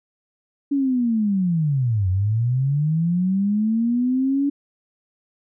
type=linear two-way sweep; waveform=sine; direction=down then up; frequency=285.9 to 90 to 285.9 Hz; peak=-17 dBFS; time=0.71-4.5 s; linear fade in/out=10 ms; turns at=2.09 s; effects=none